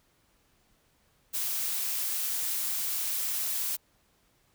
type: noise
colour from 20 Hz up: blue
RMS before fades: -31 dBFS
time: 1.33-3.77 s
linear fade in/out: 20 ms
effects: pink hiss -68 dBFS RMS until 4.54 s